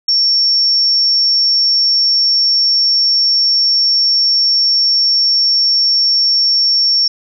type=tone; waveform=sine; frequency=5470 Hz; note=F8; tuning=37 cents flat; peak=-9 dBFS; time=0.08-7.08 s; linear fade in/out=5 ms; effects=none